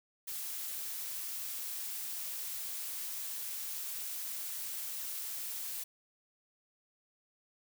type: noise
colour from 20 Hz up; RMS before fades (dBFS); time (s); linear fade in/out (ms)
blue; -40; 0.27-5.84; 10
effects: none